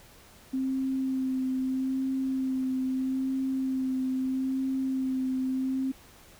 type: tone with vibrato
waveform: sine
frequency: 262.4 Hz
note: C4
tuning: 5 cents sharp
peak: -26 dBFS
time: 0.53-5.92 s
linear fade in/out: 10 ms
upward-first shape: sine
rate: 0.78 Hz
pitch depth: 18 cents each way
effects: pink hiss -54 dBFS RMS until 6.39 s